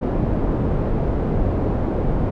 pink low-pass noise, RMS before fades -20 dBFS, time 0.01-2.31 s, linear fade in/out 20 ms, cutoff 550 Hz, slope 12 dB/octave, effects none

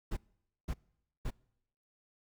brown noise bursts, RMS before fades -35 dBFS, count 3, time 0.11-1.307 s, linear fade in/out 10 ms, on 59 ms, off 510 ms, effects noise-tail reverb RT60 0.8 s tail -25 dB re dry

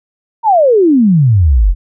sine exponential sweep, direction down, 950 to 40.04 Hz, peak -5 dBFS, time 0.43-1.75 s, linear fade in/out 50 ms, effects none

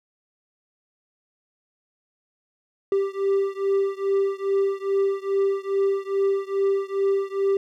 triangle beating tone pair, 392 / 394.4 Hz, G4 / G4, 0 / +11 cents, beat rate 2.4 Hz, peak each -21 / -22 dBFS, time 2.92-7.57 s, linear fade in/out 2 ms, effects none

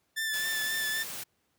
sawtooth tone with vibrato, 1760 Hz, A6, in tune, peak -26 dBFS, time 0.16-1.04 s, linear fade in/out 20 ms, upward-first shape sine, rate 3.8 Hz, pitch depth 25 cents each way
white noise, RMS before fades -39 dBFS, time 0.33-1.24 s, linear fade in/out 10 ms
effects pink hiss -74 dBFS RMS until 1.58 s + high-pass 80 Hz 12 dB/octave

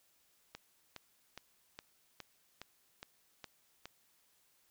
click train, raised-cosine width 0.2 ms, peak -28 dBFS, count 9, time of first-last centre 0.55-3.856 s, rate 2.42 Hz, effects white hiss -72 dBFS RMS until 4.7 s

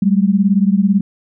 sine beating tone pair, 191.8 / 209.8 Hz, G3 / G#3, -37 / +18 cents, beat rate 18 Hz, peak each -12 / -14 dBFS, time 0.02-1.01 s, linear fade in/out 5 ms, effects none

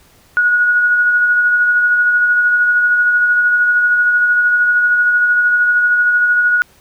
sine tone with tremolo, 1455 Hz, F#6, 29 cents flat, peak -8 dBFS, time 0.37-6.62 s, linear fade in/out 0 ms, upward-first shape sine, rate 13 Hz, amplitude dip 30%, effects pink hiss -49 dBFS RMS until 6.8 s

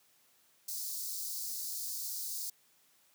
white high-pass noise, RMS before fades -39 dBFS, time 0.68-2.5 s, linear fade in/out 5 ms, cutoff 4300 Hz, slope 48 dB/octave, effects white hiss -68 dBFS RMS until 3.14 s + high-pass 100 Hz 12 dB/octave

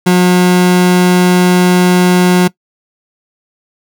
30% pulse tone, 180 Hz, F#3, 47 cents flat, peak -3 dBFS, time 0.06-2.48 s, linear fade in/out 10 ms, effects noise-tail reverb RT60 0.1 s tail -21 dB re dry

